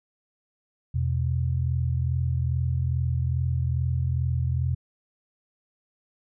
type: tone pair together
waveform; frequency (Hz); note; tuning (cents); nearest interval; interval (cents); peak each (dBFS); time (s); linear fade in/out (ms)
sine; 84 / 126.4; E2 / B2; +33 / +41; perfect fifth; 708; -25; 0.94-4.75; 10
effects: none